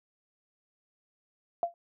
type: tone with exponential decay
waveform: sine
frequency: 687 Hz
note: F5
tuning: 29 cents flat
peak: -21 dBFS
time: 1.63-1.74 s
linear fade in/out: 1 ms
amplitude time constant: 23 ms
effects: none